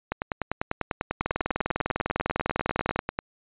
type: two click trains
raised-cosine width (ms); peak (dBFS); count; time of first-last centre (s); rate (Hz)
0.5; -11 / -11; 36 / 32; 1.21-2.96 / 0.12-3.189; 20 / 10.1
effects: resampled to 8000 Hz